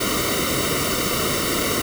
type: noise with comb filter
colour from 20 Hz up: pink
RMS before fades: -22 dBFS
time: 0-1.82 s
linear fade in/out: 10 ms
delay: 1.2 ms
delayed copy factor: -0.95
effects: none